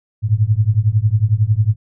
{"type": "tone with tremolo", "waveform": "sine", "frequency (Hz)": 107.5, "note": "A2", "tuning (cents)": -40, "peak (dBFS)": -7, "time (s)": [0.22, 1.76], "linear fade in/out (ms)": 50, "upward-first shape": "triangle", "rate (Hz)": 11, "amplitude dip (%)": 100, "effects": []}